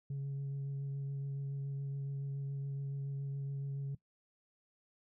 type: tone with vibrato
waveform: sine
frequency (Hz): 138.59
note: C#3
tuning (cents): 0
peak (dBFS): -34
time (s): 0.1-3.95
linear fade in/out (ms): 5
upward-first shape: triangle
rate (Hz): 7.1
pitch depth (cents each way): 14
effects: noise-tail reverb RT60 0.1 s tail -19 dB re dry + tanh soft clip ceiling -35 dBFS